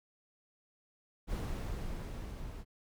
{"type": "noise with level ramp", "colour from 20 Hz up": "brown", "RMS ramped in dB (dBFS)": [-35, -45], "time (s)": [1.27, 2.65], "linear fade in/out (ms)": 50, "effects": []}